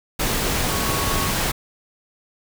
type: tone in noise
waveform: sine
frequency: 1108.7 Hz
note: C#6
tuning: in tune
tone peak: -29 dBFS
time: 0.7-1.32 s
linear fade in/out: 10 ms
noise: pink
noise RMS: -22 dBFS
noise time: 0.19-1.52 s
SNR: -10 dB
effects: none